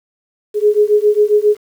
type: beating tone pair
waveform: sine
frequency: 415.3 / 422.7 Hz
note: G#4 / G#4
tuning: 0 / +31 cents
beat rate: 7.4 Hz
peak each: -12 dBFS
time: 0.54-1.57 s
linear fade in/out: 50 ms
effects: 7-bit